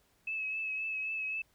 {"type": "tone with vibrato", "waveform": "sine", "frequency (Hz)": 2591, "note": "E7", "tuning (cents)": -30, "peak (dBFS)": -33, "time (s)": [0.27, 1.42], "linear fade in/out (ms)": 5, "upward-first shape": "triangle", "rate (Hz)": 3.8, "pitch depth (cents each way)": 33, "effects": ["pink hiss -70 dBFS RMS until 1.54 s"]}